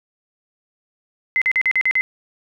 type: tone bursts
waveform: sine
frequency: 2055 Hz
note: C7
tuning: 32 cents flat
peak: -14 dBFS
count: 7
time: 1.36-2.01 s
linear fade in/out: 0 ms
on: 56 ms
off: 43 ms
effects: none